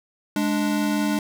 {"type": "tone pair together", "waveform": "square", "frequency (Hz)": [208.3, 293.7], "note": ["G#3", "D4"], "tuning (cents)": [5, 0], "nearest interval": "tritone", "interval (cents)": 595, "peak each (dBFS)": -24, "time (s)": [0.36, 1.19], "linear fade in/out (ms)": 2, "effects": []}